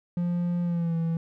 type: tone with pitch glide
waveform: triangle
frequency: 174.6 to 165.18 Hz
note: F3 to E3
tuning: 0 to +4 cents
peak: -22 dBFS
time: 0.17-1.17 s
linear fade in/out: 2 ms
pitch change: -96 cents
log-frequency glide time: 0.63-0.96 s
effects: none